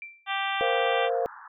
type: tone with exponential decay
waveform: sine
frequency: 2349 Hz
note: D7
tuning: in tune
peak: -34 dBFS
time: 0.02-0.33 s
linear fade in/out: 1 ms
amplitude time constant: 66 ms
type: harmonic tone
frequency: 392 Hz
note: G4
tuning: in tune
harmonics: 2 / 3 / 4 / 5 / 6 / 7 / 8 / 9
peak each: -31 / -33 / -34 / -35 / -36 / -36 / -37 / -38 dBFS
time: 0.26-1.1 s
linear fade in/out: 50 ms
type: chord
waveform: sine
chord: Bb suspended second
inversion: none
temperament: equal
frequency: 466.2 / 523.3 / 698.5 Hz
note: Bb4 / C5 / F5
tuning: 0 / 0 / 0 cents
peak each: -28 dBFS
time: 0.61-1.26 s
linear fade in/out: 0 ms
type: band-pass noise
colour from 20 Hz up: pink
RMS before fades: -45 dBFS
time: 0.63-1.48 s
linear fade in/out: 5 ms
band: 840 to 1700 Hz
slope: 96 dB/octave
effects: none